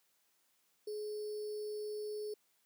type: tone with sample-and-hold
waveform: sine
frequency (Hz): 421.8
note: G#4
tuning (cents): +27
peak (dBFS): -38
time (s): 0.87-2.34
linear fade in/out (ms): 5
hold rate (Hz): 4900
effects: white hiss -75 dBFS RMS until 2.65 s + high-pass 150 Hz 12 dB/octave